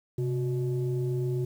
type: tone pair together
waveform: sine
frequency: 131.03 / 365.3 Hz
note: C3 / F#4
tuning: +3 / -22 cents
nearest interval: octave + tritone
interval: 1775 cents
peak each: -26 / -30 dBFS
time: 0.18-1.45 s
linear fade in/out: 5 ms
effects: tanh soft clip ceiling -21 dBFS + 9-bit